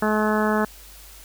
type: harmonic tone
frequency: 213.9 Hz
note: A3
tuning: 49 cents flat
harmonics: 1 / 2 / 3 / 4 / 5 / 6 / 7 / 8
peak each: -22 / -25 / -27 / -28 / -29 / -30 / -30 / -31 dBFS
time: 0.02-0.65 s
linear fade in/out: 5 ms
effects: added 50 Hz sine -46 dBFS peak until 1.24 s + white hiss -46 dBFS RMS until 1.24 s